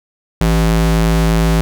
square ring-modulated tone, 110 Hz, A2, in tune, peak -8 dBFS, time 0.41-1.61 s, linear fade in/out 0 ms, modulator 55.8 Hz, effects none

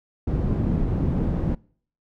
white low-pass noise, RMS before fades -23 dBFS, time 0.27-1.55 s, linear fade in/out 5 ms, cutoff 180 Hz, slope 12 dB/octave, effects noise-tail reverb RT60 0.5 s tail -24 dB re dry

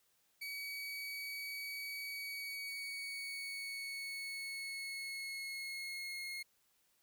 30% pulse tone with pitch glide, 2266 to 2155 Hz, C#7 to C#7, +37 to -49 cents, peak -39 dBFS, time 0.41-6.43 s, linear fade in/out 10 ms, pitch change -86 cents, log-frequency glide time 2.02-6.24 s, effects white hiss -75 dBFS RMS until 7.02 s

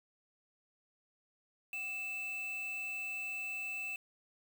triangle tone with quantisation, 2637 Hz, E7, in tune, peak -36 dBFS, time 1.73-3.96 s, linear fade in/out 2 ms, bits 8, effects none

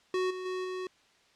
square tone with level steps, 370 Hz, F#4, in tune, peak -28 / -37 / -33 / -35 dBFS, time 0.14-0.87 s, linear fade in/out 2 ms, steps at 0.3 / 0.45 / 0.64 s, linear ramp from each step 10 ms, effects white hiss -64 dBFS RMS until 1.35 s + low-pass 5000 Hz 12 dB/octave

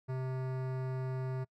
sine tone with hard clipping, 130 Hz, C3, 11 cents flat, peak -36 dBFS, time 0.08-1.45 s, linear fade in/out 20 ms, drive 18 dB, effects noise-tail reverb RT60 0.1 s tail -26 dB re dry

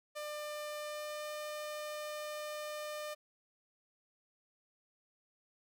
sawtooth tone with pitch glide, 598 to 602.2 Hz, D5 to D5, +31 to +43 cents, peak -36 dBFS, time 0.15-3.15 s, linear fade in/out 20 ms, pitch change +12 cents, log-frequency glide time 0.76-1.32 s, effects none

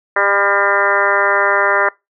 harmonic tone with a mistuned harmonic, 200 Hz, G3, 35 cents sharp, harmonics 2 / 3 / 4 / 5 / 6 / 7 / 8 / 9 / 10, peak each -22 / -19 / -24 / -20 / -20 / -19 / -21 / -18 / -24 dBFS, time 0.16-1.89 s, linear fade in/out 5 ms, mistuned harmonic 9, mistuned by +17 cents, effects noise-tail reverb RT60 0.2 s tail -23 dB re dry

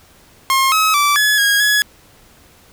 sawtooth tone with pitch steps, 1070 / 1280 / 1162 / 1700 / 1641 / 1687 Hz, C6 / D#6 / D6 / G#6 / G#6 / G#6, +38 / +49 / -19 / +40 / -21 / +27 cents, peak -8 dBFS, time 0.5-1.82 s, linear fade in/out 0 ms, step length 220 ms, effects pink hiss -48 dBFS RMS until 2.72 s

